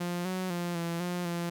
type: tone with pitch steps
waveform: sawtooth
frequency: 175.3 / 185.4 / 174.2 / 169.1 / 177.2 / 171.7 Hz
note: F3 / F#3 / F3 / E3 / F3 / F3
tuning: +7 / +4 / -4 / +44 / +25 / -29 cents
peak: -27 dBFS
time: 0-1.5 s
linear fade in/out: 10 ms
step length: 250 ms
effects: none